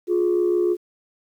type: tone pair together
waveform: sine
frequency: 354.2 / 420.6 Hz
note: F4 / G#4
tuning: +24 / +22 cents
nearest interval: minor third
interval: 298 cents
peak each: -17 / -22 dBFS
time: 0.07-0.77 s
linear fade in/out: 50 ms
effects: tanh soft clip ceiling -12 dBFS + 9-bit